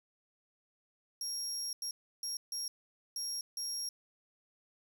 30% pulse tone bursts at uneven times, 5588 Hz, F8, in tune, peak -32 dBFS, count 6, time 1.21-1.73 / 1.82-1.91 / 2.23-2.37 / 2.52-2.68 / 3.16-3.41 / 3.57-3.89 s, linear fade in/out 2 ms, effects none

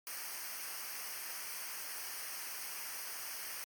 white noise with comb filter, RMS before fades -43 dBFS, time 0.07-3.64 s, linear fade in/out 0 ms, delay 0.27 ms, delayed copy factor -0.8, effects MP3 96 kbps

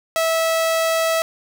sawtooth tone, 652 Hz, E5, 19 cents flat, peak -13 dBFS, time 0.16-1.22 s, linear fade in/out 0 ms, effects none

